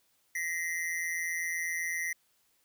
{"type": "ring-modulated tone", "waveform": "square", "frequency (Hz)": 1975.5, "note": "B6", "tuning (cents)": 0, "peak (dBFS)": -29, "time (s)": [0.35, 2.13], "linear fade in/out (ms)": 5, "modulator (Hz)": 83.9, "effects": ["white hiss -71 dBFS RMS until 2.64 s"]}